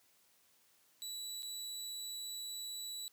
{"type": "tone with dropouts", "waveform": "25% pulse", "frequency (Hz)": 3937, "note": "B7", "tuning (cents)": -6, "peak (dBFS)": -38, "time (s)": [1.02, 3.08], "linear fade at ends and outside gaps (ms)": 0, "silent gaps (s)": [1.423, 1.43], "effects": ["white hiss -70 dBFS RMS until 3.12 s", "high-pass 80 Hz 12 dB/octave"]}